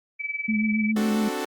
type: tone with tremolo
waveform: sine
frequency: 2300 Hz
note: D7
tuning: 37 cents flat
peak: -24 dBFS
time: 0.19-0.93 s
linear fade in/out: 20 ms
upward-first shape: sine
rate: 20 Hz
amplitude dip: 80%
type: tone with vibrato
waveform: sine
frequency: 215.8 Hz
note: A3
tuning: 33 cents flat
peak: -21 dBFS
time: 0.48-1.29 s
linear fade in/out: 10 ms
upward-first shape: sine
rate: 7.4 Hz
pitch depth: 31 cents each way
type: chord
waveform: sawtooth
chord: D dominant seventh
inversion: third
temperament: equal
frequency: 261.6 / 293.7 / 370 / 440 Hz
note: C4 / D4 / F#4 / A4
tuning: 0 / 0 / 0 / 0 cents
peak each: -31 / -29 / -28 / -28 dBFS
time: 0.96-1.45 s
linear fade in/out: 5 ms
effects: Opus 48 kbps